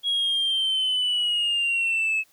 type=linear sweep; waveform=sine; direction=down; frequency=3322 to 2583 Hz; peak=-19 dBFS; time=0.03-2.24 s; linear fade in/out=50 ms; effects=tanh soft clip ceiling -19 dBFS + white hiss -61 dBFS RMS until 2.32 s